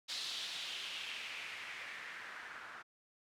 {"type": "noise with low-pass filter sweep", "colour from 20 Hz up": "blue", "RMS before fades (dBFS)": -45, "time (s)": [0.08, 2.83], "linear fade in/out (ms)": 20, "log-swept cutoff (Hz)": [4200, 1400], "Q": 2.7, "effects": []}